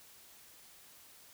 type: silence
effects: white hiss -58 dBFS RMS until 1.33 s